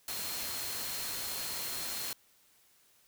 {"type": "tone in noise", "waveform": "sine", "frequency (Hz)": 4221, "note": "C8", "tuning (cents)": 14, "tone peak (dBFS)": -44, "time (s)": [0.08, 2.13], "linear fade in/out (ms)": 2, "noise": "white", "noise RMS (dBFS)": -38, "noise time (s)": [0.08, 2.13], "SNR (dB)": -9, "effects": ["white hiss -66 dBFS RMS until 3.07 s"]}